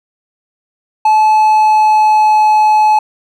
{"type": "tone with pitch glide", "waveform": "triangle", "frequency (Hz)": [863, 856], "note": ["A5", "A5"], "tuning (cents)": [-34, -48], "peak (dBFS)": -4, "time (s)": [1.05, 2.99], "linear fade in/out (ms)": 5, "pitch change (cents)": -14, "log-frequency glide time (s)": [1.31, 2.45], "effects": []}